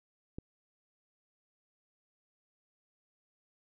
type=click; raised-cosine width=3 ms; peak=-27 dBFS; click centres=0.385 s; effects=none